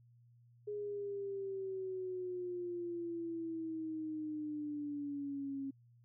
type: exponential sweep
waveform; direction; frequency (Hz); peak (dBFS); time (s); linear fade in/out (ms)
sine; down; 417.1 to 271.4; -38; 0.67-5.71; 10
effects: added 119 Hz sine -62 dBFS peak until 6.04 s